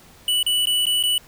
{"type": "tone with dropouts", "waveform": "square", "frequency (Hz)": 2960, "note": "F#7", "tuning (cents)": 0, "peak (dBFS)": -18, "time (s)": [0.28, 1.18], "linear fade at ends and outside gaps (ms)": 2, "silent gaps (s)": [[0.429, 0.464], [0.656, 0.67], [0.856, 0.867], [1.028, 1.036]], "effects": ["pink hiss -49 dBFS RMS until 1.27 s"]}